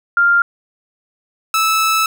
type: tone pair in turn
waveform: sine / sawtooth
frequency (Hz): 1396.9 / 1309.4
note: F6 / E6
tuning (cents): 0 / -12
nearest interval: minor second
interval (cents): 112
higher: first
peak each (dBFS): -9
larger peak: neither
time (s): 0.17-0.42 / 1.54-2.06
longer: second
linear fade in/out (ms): 2
effects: none